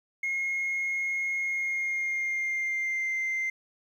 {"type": "tone with pitch glide", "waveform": "sine", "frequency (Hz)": [2154, 2085], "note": ["C7", "C7"], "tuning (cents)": [50, -7], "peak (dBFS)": -25, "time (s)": [0.23, 3.5], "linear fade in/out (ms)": 5, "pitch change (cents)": -57, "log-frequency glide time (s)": [1.36, 3.16], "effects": ["tanh soft clip ceiling -25 dBFS", "10-bit"]}